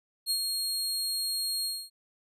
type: tone with ADSR envelope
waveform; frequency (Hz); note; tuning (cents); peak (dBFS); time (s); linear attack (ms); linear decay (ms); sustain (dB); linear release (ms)
sawtooth; 4260; C8; +30; -22; 0.26-1.9; 46; 74; -4; 250
effects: resampled to 32000 Hz